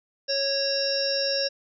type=harmonic tone; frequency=551 Hz; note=C#5; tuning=11 cents flat; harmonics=1 / 3 / 5 / 7 / 9 / 10; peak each=-27 / -35 / -38 / -38 / -33 / -26 dBFS; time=0.28-1.49 s; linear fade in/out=20 ms; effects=none